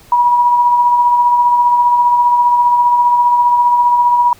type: tone with tremolo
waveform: sine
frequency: 967 Hz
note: B5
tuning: 37 cents flat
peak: -6 dBFS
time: 0.12-4.33 s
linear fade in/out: 2 ms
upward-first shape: sine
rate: 15 Hz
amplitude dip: 35%
effects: pink hiss -44 dBFS RMS until 4.39 s